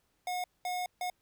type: tone bursts at uneven times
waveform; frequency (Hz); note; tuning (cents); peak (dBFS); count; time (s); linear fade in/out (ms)
square; 724; F#5; -38; -33; 3; 0.27-0.44 / 0.65-0.86 / 1.01-1.1; 2
effects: pink hiss -75 dBFS RMS until 1.21 s